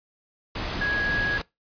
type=tone in noise; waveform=sine; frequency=1661.2 Hz; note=G#6; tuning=in tune; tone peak=-23 dBFS; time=0.81-1.38 s; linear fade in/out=5 ms; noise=pink; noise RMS=-30 dBFS; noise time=0.55-1.42 s; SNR=+4 dB; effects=noise-tail reverb RT60 0.2 s tail -22 dB re dry + resampled to 11025 Hz